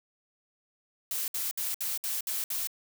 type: noise bursts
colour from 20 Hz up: blue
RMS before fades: -32 dBFS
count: 7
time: 1.11-2.672 s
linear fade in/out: 2 ms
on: 170 ms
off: 62 ms
effects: none